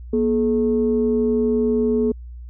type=tone pair together; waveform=sine; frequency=239.5 / 427.2 Hz; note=A#3 / G#4; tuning=+47 / +49 cents; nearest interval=minor seventh; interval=1002 cents; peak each=-18 dBFS; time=0.13-2.12 s; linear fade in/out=5 ms; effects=tanh soft clip ceiling -9 dBFS + added 60 Hz sine -33 dBFS peak until 2.49 s